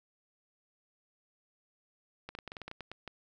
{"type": "clicks", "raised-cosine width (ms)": 0.3, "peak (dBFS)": -26, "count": 12, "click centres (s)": [2.29, 2.351, 2.388, 2.477, 2.519, 2.568, 2.617, 2.68, 2.714, 2.807, 2.916, 3.077], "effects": []}